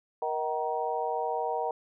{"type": "harmonic tone with a mistuned harmonic", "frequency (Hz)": 157.3, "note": "D#3", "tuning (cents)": 19, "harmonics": [3, 4, 5, 6], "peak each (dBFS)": [-33, -35, -32, -34], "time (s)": [0.22, 1.71], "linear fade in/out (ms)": 2, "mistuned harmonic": 5, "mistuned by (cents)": -53, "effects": []}